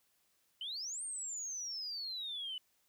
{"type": "exponential two-way sweep", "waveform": "sine", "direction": "up then down", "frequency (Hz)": [2960, 8870, 2960], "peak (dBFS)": -38, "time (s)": [0.61, 2.58], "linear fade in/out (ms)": 2, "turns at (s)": 1.03, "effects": ["tanh soft clip ceiling -34 dBFS", "white hiss -75 dBFS RMS until 2.88 s"]}